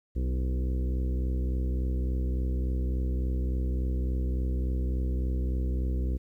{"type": "harmonic tone with a mistuned harmonic", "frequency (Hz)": 63.5, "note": "B1", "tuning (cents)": 49, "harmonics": [1, 2, 3, 4, 5, 6, 7, 8], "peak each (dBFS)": [-26, -38, -40, -41, -42, -45, -48, -49], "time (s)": [0.15, 6.18], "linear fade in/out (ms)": 20, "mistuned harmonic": 5, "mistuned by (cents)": 19, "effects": ["11-bit"]}